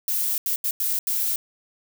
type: noise bursts at uneven times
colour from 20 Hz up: violet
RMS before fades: -24 dBFS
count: 5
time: 0.08-0.38 / 0.46-0.56 / 0.64-0.71 / 0.8-0.99 / 1.07-1.36 s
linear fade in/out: 2 ms
effects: none